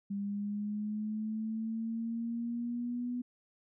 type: linear sweep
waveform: sine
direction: up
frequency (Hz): 199.4 to 246.6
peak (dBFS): -33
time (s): 0.1-3.22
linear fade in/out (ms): 10
effects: none